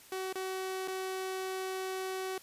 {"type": "tone with dropouts", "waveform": "sawtooth", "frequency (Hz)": 377.3, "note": "F#4", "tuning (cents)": 34, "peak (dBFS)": -31, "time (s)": [0.12, 2.38], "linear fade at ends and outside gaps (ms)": 2, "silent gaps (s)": [[0.327, 0.355], [0.876, 0.881]], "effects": ["white hiss -56 dBFS RMS until 2.42 s", "resampled to 32000 Hz"]}